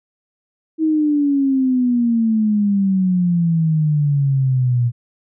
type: exponential sweep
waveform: sine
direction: down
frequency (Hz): 320.8 to 118.3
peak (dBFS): -13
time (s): 0.78-4.92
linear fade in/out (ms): 50
effects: none